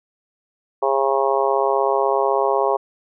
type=harmonic tone; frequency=136.1 Hz; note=C#3; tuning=31 cents flat; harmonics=3 / 4 / 5 / 6 / 7 / 8; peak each=-21 / -22 / -23 / -24 / -24 / -25 dBFS; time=0.82-2.77 s; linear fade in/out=10 ms; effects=none